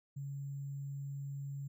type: tone with sample-and-hold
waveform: sine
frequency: 139.8 Hz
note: C#3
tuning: 15 cents sharp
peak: -39 dBFS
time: 0.16-1.68 s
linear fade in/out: 10 ms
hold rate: 7350 Hz
effects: none